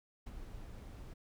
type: noise with ADSR envelope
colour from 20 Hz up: brown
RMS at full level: -43 dBFS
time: 0.26-1.14 s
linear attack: 11 ms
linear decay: 33 ms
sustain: -5 dB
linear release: 11 ms
effects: none